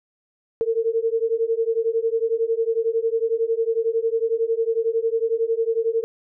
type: beating tone pair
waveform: sine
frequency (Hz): 449.5 / 460.5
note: A4 / A#4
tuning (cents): +37 / -21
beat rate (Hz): 11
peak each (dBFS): -22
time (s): 0.61-6.04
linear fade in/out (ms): 0
effects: none